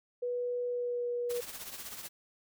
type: tone with pitch glide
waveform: sine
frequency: 489.2 to 483 Hz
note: B4 to B4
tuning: -16 to -39 cents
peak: -31 dBFS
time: 0.22-1.41 s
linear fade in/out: 10 ms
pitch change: -23 cents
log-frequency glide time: 0.67-1.08 s
type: noise with tremolo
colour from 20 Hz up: white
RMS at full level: -41 dBFS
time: 1.29-2.09 s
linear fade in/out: 20 ms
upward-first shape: triangle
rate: 16 Hz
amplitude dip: 65%
effects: none